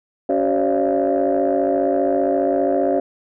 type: tone cluster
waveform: sine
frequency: 281.2 / 379.8 / 537 / 592 / 684 Hz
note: C#4 / F#4 / C5 / D5 / F5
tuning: +25 / +45 / +45 / +14 / -36 cents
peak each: -21 dBFS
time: 0.29-3 s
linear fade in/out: 5 ms
effects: tanh soft clip ceiling -9 dBFS